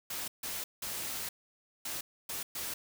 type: noise bursts at uneven times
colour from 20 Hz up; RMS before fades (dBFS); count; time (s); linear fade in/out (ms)
white; -38; 6; 0.1-0.28 / 0.43-0.64 / 0.82-1.29 / 1.85-2.01 / 2.29-2.43 / 2.55-2.74; 5
effects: none